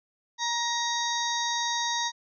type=harmonic tone with a mistuned harmonic; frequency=942 Hz; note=A#5; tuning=18 cents sharp; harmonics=1 / 2 / 4 / 5 / 6 / 7; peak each=-30 / -34 / -31 / -38 / -36 / -36 dBFS; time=0.38-2.12 s; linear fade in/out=50 ms; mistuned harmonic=7; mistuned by=-48 cents; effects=none